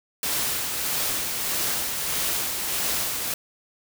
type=noise with tremolo; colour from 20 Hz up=white; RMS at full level=-25 dBFS; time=0.23-3.34 s; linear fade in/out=2 ms; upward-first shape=sine; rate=1.6 Hz; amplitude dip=35%; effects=none